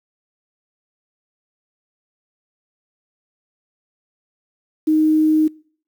sine tone with quantisation, 311.1 Hz, D#4, in tune, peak -12 dBFS, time 4.87-5.48 s, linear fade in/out 10 ms, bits 7, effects noise-tail reverb RT60 0.5 s tail -24 dB re dry

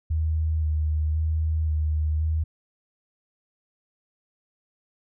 sine tone with vibrato, 78 Hz, D#2, 5 cents sharp, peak -21 dBFS, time 0.1-2.44 s, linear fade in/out 10 ms, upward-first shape square, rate 0.95 Hz, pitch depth 21 cents each way, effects none

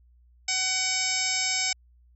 harmonic tone with a mistuned harmonic, 752 Hz, F#5, 28 cents sharp, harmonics 1 / 2 / 3 / 4 / 5 / 6 / 7 / 8 / 9 / 10, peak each -38 / -40 / -30 / -38 / -36 / -38 / -29 / -36 / -36 / -31 dBFS, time 0.48-1.73 s, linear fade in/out 5 ms, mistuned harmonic 9, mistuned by -33 cents, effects added 60 Hz sine -55 dBFS peak until 2.15 s

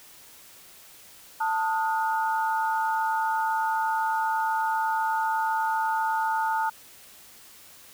sine tone cluster, 888 / 1250 / 1442 Hz, A5 / D#6 / F#6, +16 / +8 / -45 cents, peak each -24 / -33 / -31 dBFS, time 1.4-6.7 s, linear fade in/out 10 ms, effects white hiss -50 dBFS RMS until 7.93 s

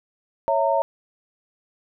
sine chord, A# diminished, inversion first, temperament equal with one note detuned, 554.4 / 659.3 / 917.9 Hz, C#5 / E5 / A#5, 0 / 0 / -27 cents, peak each -22 dBFS, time 0.48-0.82 s, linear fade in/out 0 ms, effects none

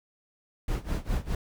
brown noise with tremolo, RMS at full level -27 dBFS, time 0.68-1.35 s, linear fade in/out 2 ms, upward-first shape sine, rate 4.9 Hz, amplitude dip 90%, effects none

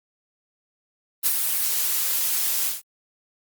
blue noise with ADSR envelope, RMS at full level -18 dBFS, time 1.23-2.82 s, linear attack 35 ms, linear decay 41 ms, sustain -5 dB, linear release 170 ms, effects Opus 32 kbps

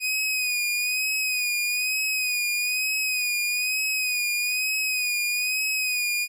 sawtooth tone with vibrato, 2489 Hz, D#7, in tune, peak -20 dBFS, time 0-6.28 s, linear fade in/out 50 ms, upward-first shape sine, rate 1.1 Hz, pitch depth 45 cents each way, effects none

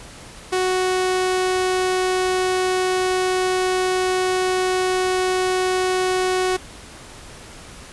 sawtooth tone, 370 Hz, F#4, in tune, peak -14 dBFS, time 0.52-6.57 s, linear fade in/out 10 ms, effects pink hiss -40 dBFS RMS until 7.92 s + resampled to 24000 Hz

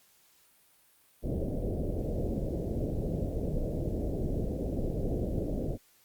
pink low-pass noise, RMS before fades -32 dBFS, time 1.22-5.78 s, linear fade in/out 50 ms, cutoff 610 Hz, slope 48 dB/octave, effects white hiss -64 dBFS RMS until 6.04 s + Opus 48 kbps

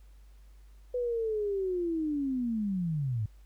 sine linear sweep, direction down, 499.6 to 101 Hz, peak -28 dBFS, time 0.94-3.26 s, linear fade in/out 5 ms, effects added 50 Hz sine -51 dBFS peak until 3.45 s + pink hiss -69 dBFS RMS until 3.45 s

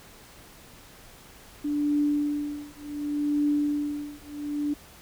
sine tone with tremolo, 293 Hz, D4, 4 cents flat, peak -20 dBFS, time 1.64-4.74 s, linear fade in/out 10 ms, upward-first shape triangle, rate 0.68 Hz, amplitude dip 100%, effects pink hiss -50 dBFS RMS until 5.01 s

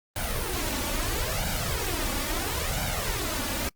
pink noise with flanger, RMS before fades -29 dBFS, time 0.16-3.69 s, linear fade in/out 2 ms, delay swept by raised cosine 1.3 to 3.5 ms, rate 0.75 Hz, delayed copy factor +0.7, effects noise-tail reverb RT60 0.1 s tail -25 dB re dry + Opus 32 kbps

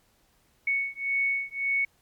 sine beating tone pair, 2217 / 2218.8 Hz, C#7 / C#7, 0 / +1 cents, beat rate 1.8 Hz, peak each -28 dBFS, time 0.67-1.85 s, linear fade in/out 5 ms, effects pink hiss -66 dBFS RMS until 2.01 s + MP3 96 kbps

